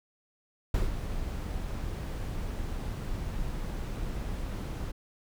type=noise with ADSR envelope; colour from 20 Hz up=brown; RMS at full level=-27 dBFS; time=0.74-4.92 s; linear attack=3 ms; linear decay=160 ms; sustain=-7 dB; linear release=14 ms; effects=none